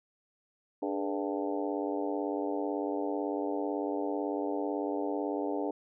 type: harmonic tone with a mistuned harmonic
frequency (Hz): 98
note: G2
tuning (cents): 0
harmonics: 3 / 4 / 5 / 6 / 7 / 8 / 9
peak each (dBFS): -34 / -36 / -38 / -40 / -41 / -42 / -43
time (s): 0.82-5.71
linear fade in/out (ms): 5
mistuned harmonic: 4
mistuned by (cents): +86
effects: none